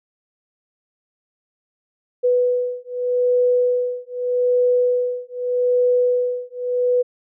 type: beating tone pair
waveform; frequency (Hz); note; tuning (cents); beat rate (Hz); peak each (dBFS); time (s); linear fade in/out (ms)
sine; 493.9 / 494.72; B4 / B4; 0 / +3; 0.82; -19; 2.23-7.03; 20
effects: none